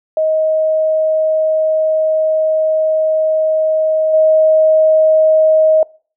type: tone with level steps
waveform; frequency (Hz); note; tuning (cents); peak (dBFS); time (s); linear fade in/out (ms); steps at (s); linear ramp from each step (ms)
sine; 629; D#5; +19; -11 / -7; 0.17-5.83; 2; 4.13; 10
effects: noise-tail reverb RT60 0.4 s tail -24 dB re dry